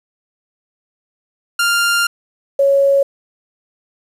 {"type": "tone pair in turn", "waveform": ["sawtooth", "sine"], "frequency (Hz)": [1396.9, 554.4], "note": ["F6", "C#5"], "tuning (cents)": [0, 0], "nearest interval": "octave + major third", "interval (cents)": 1600, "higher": "first", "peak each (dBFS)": -9, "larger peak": "neither", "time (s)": [[1.59, 2.07], [2.59, 3.03]], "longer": "first", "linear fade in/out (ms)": 5, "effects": ["resampled to 32000 Hz", "7-bit"]}